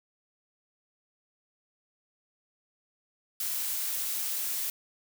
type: noise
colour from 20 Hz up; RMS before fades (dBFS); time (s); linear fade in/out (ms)
blue; -32; 3.4-4.7; 2
effects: none